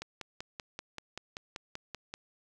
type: click train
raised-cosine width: 0.2 ms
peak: -22 dBFS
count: 12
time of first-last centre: 0.02-2.139 s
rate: 5.19 Hz
effects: none